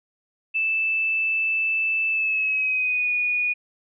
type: tone with pitch glide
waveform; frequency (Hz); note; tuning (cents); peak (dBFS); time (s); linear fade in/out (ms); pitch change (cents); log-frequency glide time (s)
sine; 2637 to 2460; E7 to D#7; 0 to -20; -20; 0.54-3.54; 20; -120; 2.1-3.12
effects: none